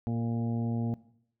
harmonic tone with a mistuned harmonic, 116.54 Hz, A#2, in tune, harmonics 1 / 2 / 3 / 4 / 5 / 6 / 7, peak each -31 / -31 / -44 / -44 / -49 / -46 / -49 dBFS, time 0.07-0.94 s, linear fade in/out 0 ms, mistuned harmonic 4, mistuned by -16 cents, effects noise-tail reverb RT60 0.7 s tail -19 dB re dry

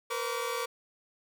sawtooth tone cluster, 469.3 / 509 / 1146 Hz, A#4 / C5 / D6, +12 / -48 / -43 cents, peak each -31 / -33 / -32 dBFS, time 0.1-0.66 s, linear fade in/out 10 ms, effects none

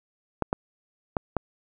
clicks, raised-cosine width 1 ms, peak -10 dBFS, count 4, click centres 0.423 / 0.529 / 1.168 / 1.367 s, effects none

